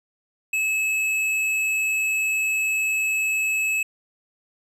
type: tone with hard clipping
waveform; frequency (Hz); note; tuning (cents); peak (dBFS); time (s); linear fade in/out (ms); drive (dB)
sine; 2591; E7; -30; -22; 0.53-3.83; 5; 11
effects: resampled to 32000 Hz